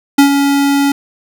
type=tone with ADSR envelope; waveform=square; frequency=280.7 Hz; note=C#4; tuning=22 cents sharp; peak=-3 dBFS; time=0.18-0.92 s; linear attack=8 ms; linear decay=98 ms; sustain=-7 dB; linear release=4 ms; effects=none